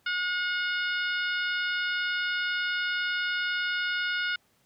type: harmonic tone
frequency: 722 Hz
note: F#5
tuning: 43 cents flat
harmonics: 2 / 3 / 4 / 5 / 6 / 7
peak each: -28 / -36 / -35 / -38 / -44 / -44 dBFS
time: 0.06-4.36 s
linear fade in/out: 5 ms
effects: pink hiss -67 dBFS RMS until 4.65 s + high-pass 80 Hz 12 dB/octave